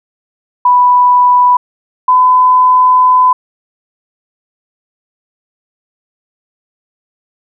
sine tone pair in turn, 987.8 / 1008.6 Hz, B5 / B5, 0 / +36 cents, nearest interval unison, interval 36 cents, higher second, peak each -4 dBFS, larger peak neither, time 0.65-1.57 / 2.08-3.33 s, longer second, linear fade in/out 5 ms, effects none

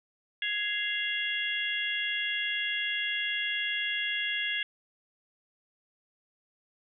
harmonic tone with a mistuned harmonic, 556 Hz, C#5, 5 cents sharp, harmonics 3 / 4 / 5 / 6, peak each -34 / -34 / -34 / -34 dBFS, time 0.42-4.63 s, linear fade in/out 2 ms, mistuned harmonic 4, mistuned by -110 cents, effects none

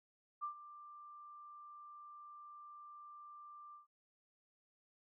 sine tone with ADSR envelope, 1184 Hz, D6, 14 cents sharp, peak -37 dBFS, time 0.41-3.87 s, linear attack 27 ms, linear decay 100 ms, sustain -15 dB, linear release 130 ms, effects none

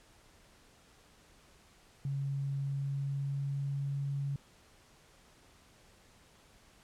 sine tone with pitch glide, 138.59 to 139.96 Hz, C#3 to C#3, 0 to +17 cents, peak -32 dBFS, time 2.05-4.36 s, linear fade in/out 2 ms, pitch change +17 cents, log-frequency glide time 2.59-4.02 s, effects pink hiss -62 dBFS RMS until 6.83 s + low-pass 10000 Hz 12 dB/octave

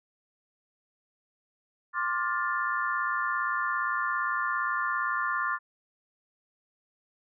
sine chord, D minor seventh, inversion third, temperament just, 1057.2 / 1174.7 / 1409.6 / 1762 Hz, C6 / D6 / F6 / A6, +18 / 0 / +16 / +2 cents, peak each -32 dBFS, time 1.93-5.59 s, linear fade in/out 50 ms, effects none

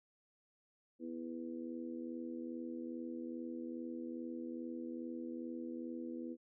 harmonic tone, 82.41 Hz, E2, in tune, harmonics 3 / 4 / 5 / 6, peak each -44 / -45 / -58 / -51 dBFS, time 0.99-6.37 s, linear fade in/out 50 ms, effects none

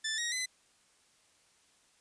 15% pulse tone with pitch steps, 1760 / 1886.3 / 2022 Hz, A6 / A#6 / B6, 0 / +20 / +40 cents, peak -26 dBFS, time 0.04-0.46 s, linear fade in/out 10 ms, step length 140 ms, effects white hiss -67 dBFS RMS until 2 s + resampled to 22050 Hz

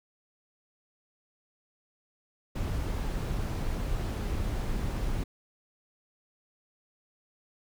brown noise, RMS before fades -31 dBFS, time 2.55-5.24 s, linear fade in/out 10 ms, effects none

